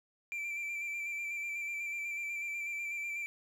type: tone with vibrato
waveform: triangle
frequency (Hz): 2349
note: D7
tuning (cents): 0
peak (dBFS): -34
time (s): 0.32-3.26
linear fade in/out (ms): 0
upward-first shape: square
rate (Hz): 8.1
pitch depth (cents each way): 22
effects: 11-bit